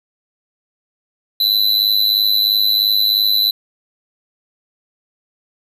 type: tone with amplitude modulation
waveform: square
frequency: 4004 Hz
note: B7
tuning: 23 cents sharp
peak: -9 dBFS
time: 1.4-3.51 s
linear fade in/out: 5 ms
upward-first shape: sine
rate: 103 Hz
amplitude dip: 85%
effects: none